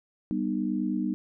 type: chord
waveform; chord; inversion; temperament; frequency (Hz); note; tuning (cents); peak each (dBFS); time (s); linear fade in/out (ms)
sine; G augmented; none; just; 196 / 245 / 306.2; G3 / B3 / D#4; 0 / -14 / -28; -30; 0.31-1.14; 0
effects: none